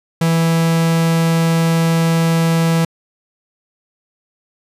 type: tone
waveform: 45% pulse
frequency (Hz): 164.8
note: E3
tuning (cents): 0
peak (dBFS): -12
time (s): 0.21-2.85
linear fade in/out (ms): 5
effects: resampled to 32000 Hz